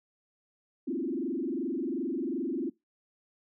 sine tone with frequency modulation, 300 Hz, D4, 37 cents sharp, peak -29 dBFS, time 0.87-2.7 s, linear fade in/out 10 ms, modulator 22.7 Hz, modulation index 2.7, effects noise-tail reverb RT60 0.2 s tail -22 dB re dry

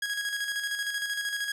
sawtooth tone with tremolo, 1653 Hz, G#6, 9 cents flat, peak -24 dBFS, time 0.02-1.52 s, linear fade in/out 5 ms, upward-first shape square, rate 13 Hz, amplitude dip 45%, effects low-pass 12000 Hz 12 dB/octave + 11-bit

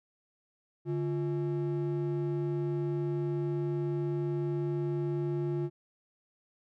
triangle ring-modulated tone, 246.9 Hz, B3, in tune, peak -24 dBFS, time 0.85-5.7 s, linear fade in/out 50 ms, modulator 102 Hz, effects none

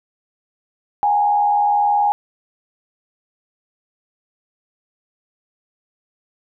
sine tone with frequency modulation, 824 Hz, G#5, 14 cents flat, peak -13 dBFS, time 1.03-2.12 s, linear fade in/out 0 ms, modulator 79.2 Hz, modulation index 0.52, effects none

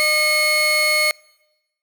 30% pulse tone pair together, 609.2 / 2171 Hz, D#5 / C#7, -37 / -37 cents, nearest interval octave + minor seventh, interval 2200 cents, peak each -20 / -13 dBFS, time 0-1.11 s, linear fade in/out 0 ms, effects noise-tail reverb RT60 1.0 s tail -25 dB re dry

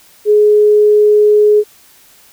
sine tone, 420 Hz, G#4, 19 cents sharp, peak -5 dBFS, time 0.25-1.64 s, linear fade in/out 50 ms, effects white hiss -45 dBFS RMS until 2.32 s

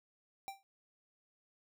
square tone with exponential decay, 784 Hz, G5, in tune, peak -38 dBFS, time 0.48-0.63 s, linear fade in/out 0 ms, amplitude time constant 32 ms, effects none

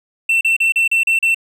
triangle tone bursts, 2691 Hz, E7, 35 cents sharp, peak -10 dBFS, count 7, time 0.29-1.346 s, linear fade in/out 5 ms, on 120 ms, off 36 ms, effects none

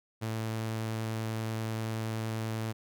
sawtooth tone, 111.2 Hz, A2, 19 cents sharp, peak -28 dBFS, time 0.21-2.73 s, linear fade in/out 20 ms, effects none

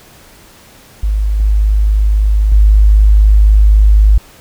sine tone with level steps, 51.91 Hz, G#1, in tune, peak -10 / -7 / -3 dBFS, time 1.03-4.18 s, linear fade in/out 5 ms, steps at 1.4 / 2.52 s, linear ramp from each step 2 ms, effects pink hiss -41 dBFS RMS until 4.4 s

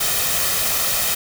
white noise with comb filter, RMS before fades -20 dBFS, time 0-1.15 s, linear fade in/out 10 ms, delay 1.6 ms, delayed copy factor +0.5, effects none

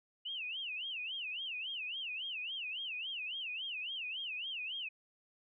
sine tone with vibrato, 2827 Hz, F7, 20 cents sharp, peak -38 dBFS, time 0.25-4.89 s, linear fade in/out 10 ms, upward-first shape sine, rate 3.6 Hz, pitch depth 240 cents each way, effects none

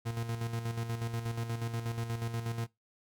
40% pulse tone with tremolo, 115.7 Hz, A#2, 13 cents flat, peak -31 dBFS, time 0.05-2.67 s, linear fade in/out 20 ms, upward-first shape square, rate 8.3 Hz, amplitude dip 55%, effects noise-tail reverb RT60 0.2 s tail -23 dB re dry

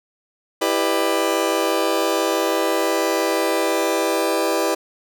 30% pulse chord, E minor seventh, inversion none, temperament just, 329.6 / 395.6 / 494.4 / 593.3 Hz, E4 / G4 / B4 / D5, 0 / +16 / +2 / +18 cents, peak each -21 dBFS, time 0.61-4.75 s, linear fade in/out 10 ms, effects none

